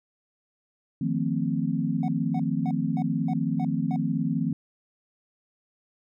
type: chord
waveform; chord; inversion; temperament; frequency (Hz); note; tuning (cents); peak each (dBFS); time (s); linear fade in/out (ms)
sine; F dominant seventh; third; equal with one note detuned; 155.56 / 174.61 / 225.8 / 261.6; Eb3 / F3 / A3 / C4; 0 / 0 / +45 / 0; -29; 1.01-4.53; 5
type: tone bursts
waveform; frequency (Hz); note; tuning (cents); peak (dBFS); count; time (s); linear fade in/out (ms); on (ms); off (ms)
triangle; 740; F#5; 0; -31; 7; 2.03-3.961; 2; 53; 260
effects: none